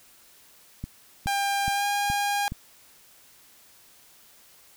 click train, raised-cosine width 5 ms, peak -20 dBFS, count 5, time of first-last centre 0.84-2.521 s, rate 2.38 Hz
sawtooth tone with pitch glide, 799 to 812 Hz, G5 to G#5, +33 to -39 cents, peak -20 dBFS, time 1.27-2.48 s, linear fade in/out 0 ms, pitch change +28 cents, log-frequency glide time 1.72-1.85 s
effects white hiss -55 dBFS RMS until 4.76 s

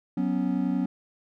triangle chord, F# suspended fourth, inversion none, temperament equal, 185 / 246.9 / 277.2 Hz, F#3 / B3 / C#4, 0 / 0 / 0 cents, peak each -26 dBFS, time 0.17-0.86 s, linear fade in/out 5 ms, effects none

